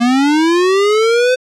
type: linear sweep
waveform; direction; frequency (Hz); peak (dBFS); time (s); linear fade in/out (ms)
square; up; 232.9 to 514; -10; 0-1.36; 20
effects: low-pass 6000 Hz 12 dB/octave